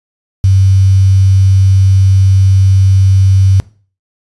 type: tone with quantisation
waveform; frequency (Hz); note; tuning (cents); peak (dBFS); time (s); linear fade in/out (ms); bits
sine; 96; G2; -36; -4; 0.44-3.6; 0; 5
effects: noise-tail reverb RT60 0.4 s tail -20 dB re dry + resampled to 24000 Hz